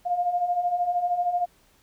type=beating tone pair; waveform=sine; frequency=697 / 710 Hz; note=F5 / F5; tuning=-4 / +28 cents; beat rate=13 Hz; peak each=-29 / -23 dBFS; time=0.05-1.46 s; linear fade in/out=20 ms; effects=pink hiss -61 dBFS RMS until 1.82 s